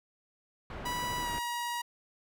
pink low-pass noise, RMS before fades -41 dBFS, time 0.7-1.39 s, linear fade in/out 2 ms, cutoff 1900 Hz, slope 12 dB/octave
sawtooth tone with pitch glide, 980 to 955.4 Hz, B5 to A#5, -14 to +42 cents, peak -29 dBFS, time 0.85-1.82 s, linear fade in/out 10 ms, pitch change -44 cents, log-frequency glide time 1.21-1.3 s
effects none

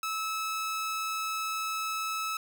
sawtooth tone, 1301 Hz, E6, 23 cents flat, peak -27 dBFS, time 0.03-2.37 s, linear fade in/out 2 ms, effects none

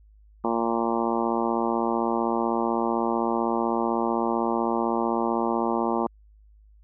harmonic tone, 115.8 Hz, A#2, 11 cents flat, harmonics 2 / 3 / 4 / 5 / 6 / 7 / 8 / 9 / 10, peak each -28 / -28 / -32 / -33 / -33 / -31 / -31 / -33 / -36 dBFS, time 0.44-6.07 s, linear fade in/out 5 ms, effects added 52 Hz sine -51 dBFS peak until 6.83 s

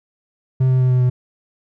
triangle tone with pitch steps, 130 / 128.8 / 127.62 / 126.45 / 125.28 Hz, C3 / C3 / C3 / B2 / B2, -11 / -27 / -43 / +41 / +25 cents, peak -10 dBFS, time 0.6-1.1 s, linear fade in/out 10 ms, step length 100 ms, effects none

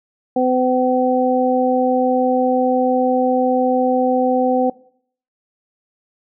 harmonic tone, 254.1 Hz, B3, 49 cents sharp, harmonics 1 / 2 / 3, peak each -18 / -17 / -19 dBFS, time 0.36-4.7 s, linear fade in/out 5 ms, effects noise-tail reverb RT60 0.6 s tail -21 dB re dry

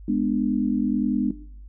sine chord, G# diminished, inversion none, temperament just, 207.7 / 249.2 / 299 Hz, G#3 / B3 / D4, 0 / +16 / +31 cents, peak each -24 dBFS, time 0.08-1.31 s, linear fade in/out 5 ms, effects noise-tail reverb RT60 0.6 s tail -17 dB re dry + added 50 Hz sine -39 dBFS peak until 1.68 s

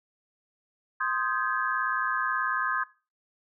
sine chord, Ab major seventh, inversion first, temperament equal with one note detuned, 1046.5 / 1244.5 / 1568 / 1686.4 Hz, C6 / Eb6 / G6 / Ab6, 0 / 0 / 0 / +26 cents, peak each -31 dBFS, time 1-2.84 s, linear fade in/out 10 ms, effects noise-tail reverb RT60 0.3 s tail -18 dB re dry

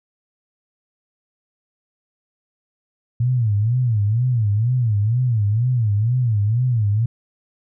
sine tone with vibrato, 113.9 Hz, A#2, 40 cents flat, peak -15 dBFS, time 3.2-7.06 s, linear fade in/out 5 ms, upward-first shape sine, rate 2.1 Hz, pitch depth 200 cents each way, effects none

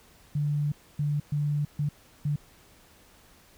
sine tone bursts at uneven times, 146.83 Hz, D3, in tune, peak -24 dBFS, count 5, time 0.35-0.72 / 0.99-1.2 / 1.32-1.65 / 1.79-1.89 / 2.25-2.36 s, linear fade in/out 5 ms, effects pink hiss -57 dBFS RMS until 3.57 s

